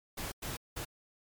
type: noise bursts at uneven times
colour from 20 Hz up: pink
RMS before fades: -39 dBFS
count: 3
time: 0.17-0.32 / 0.42-0.57 / 0.76-0.85 s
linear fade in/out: 10 ms
effects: MP3 96 kbps